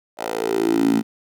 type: tone with high-pass filter sweep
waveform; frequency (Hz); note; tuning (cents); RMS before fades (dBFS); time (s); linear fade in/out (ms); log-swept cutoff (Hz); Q
10% pulse; 56; A1; +31; -20; 0.17-1.03; 50; 600 to 230; 6.1
effects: none